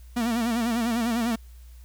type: tone with vibrato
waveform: 45% pulse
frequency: 232.8 Hz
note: A#3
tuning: 2 cents flat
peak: -23 dBFS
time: 0.16-1.36 s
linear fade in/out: 10 ms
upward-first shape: sine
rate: 10 Hz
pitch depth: 86 cents each way
effects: added 60 Hz sine -43 dBFS peak until 1.84 s + white hiss -60 dBFS RMS until 1.84 s